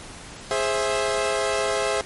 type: chord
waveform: sawtooth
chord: Ab augmented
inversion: none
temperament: equal with one note detuned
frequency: 415.3 / 528.1 / 659.3 Hz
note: Ab4 / C5 / E5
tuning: 0 / +16 / 0 cents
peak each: -22 dBFS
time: 0.51-2.01 s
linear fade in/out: 0 ms
effects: pink hiss -40 dBFS RMS until 2.05 s + MP3 48 kbps